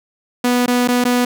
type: tone with dropouts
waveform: sawtooth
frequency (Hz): 245.8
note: B3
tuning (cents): -8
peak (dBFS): -9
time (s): 0.44-1.25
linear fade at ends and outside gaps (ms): 5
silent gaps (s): 0.662-0.678 / 0.877-0.885 / 1.041-1.051
effects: none